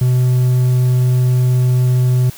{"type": "tone", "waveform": "triangle", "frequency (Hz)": 125.9, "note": "B2", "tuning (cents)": 34, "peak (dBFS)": -8, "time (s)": [0.01, 2.3], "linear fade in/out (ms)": 5, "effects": ["white hiss -37 dBFS RMS until 2.37 s"]}